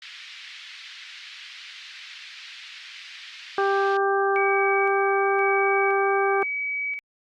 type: band-pass noise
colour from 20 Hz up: pink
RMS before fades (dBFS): -42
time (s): 0.02-3.97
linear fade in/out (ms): 2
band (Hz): 1900 to 4400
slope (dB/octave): 24
type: harmonic tone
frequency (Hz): 393.9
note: G4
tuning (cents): +8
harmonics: 1 / 2 / 3 / 4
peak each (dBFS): -22 / -25 / -27 / -28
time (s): 3.58-6.43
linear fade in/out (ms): 2
type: tone with tremolo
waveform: sine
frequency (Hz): 2276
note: C#7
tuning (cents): +45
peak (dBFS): -25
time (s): 4.36-6.99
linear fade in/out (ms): 0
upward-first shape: square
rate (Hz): 0.97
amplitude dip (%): 45
effects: Opus 48 kbps